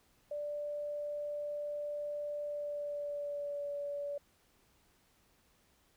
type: tone with pitch glide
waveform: sine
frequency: 587.3 to 574.2 Hz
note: D5 to D5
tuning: 0 to -39 cents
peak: -36 dBFS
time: 0.31-4.18 s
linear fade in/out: 5 ms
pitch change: -39 cents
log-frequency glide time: 2.42-3.71 s
effects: pink hiss -70 dBFS RMS until 5.96 s